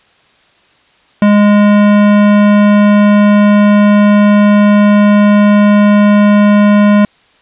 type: tone with hard clipping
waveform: sine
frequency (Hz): 206.4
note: G#3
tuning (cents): -10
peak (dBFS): -6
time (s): 1.22-7.05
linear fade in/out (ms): 2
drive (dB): 18
effects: white hiss -49 dBFS RMS until 7.41 s + resampled to 8000 Hz